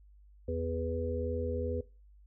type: harmonic tone with a mistuned harmonic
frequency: 82.41 Hz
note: E2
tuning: in tune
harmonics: 1 / 3 / 5 / 6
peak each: -35 / -40 / -39 / -35 dBFS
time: 0.48-1.81 s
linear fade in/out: 5 ms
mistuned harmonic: 1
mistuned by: -19 cents
effects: noise-tail reverb RT60 0.3 s tail -20 dB re dry + added 50 Hz sine -55 dBFS peak until 2.26 s